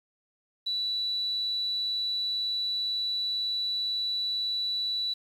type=tone; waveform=sine; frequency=3951 Hz; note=B7; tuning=in tune; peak=-27 dBFS; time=0.66-5.14 s; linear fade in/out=10 ms; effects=9-bit